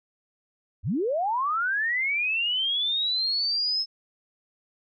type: linear sweep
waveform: sine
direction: up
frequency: 61 to 5240 Hz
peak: -23 dBFS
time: 0.83-3.86 s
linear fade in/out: 50 ms
effects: none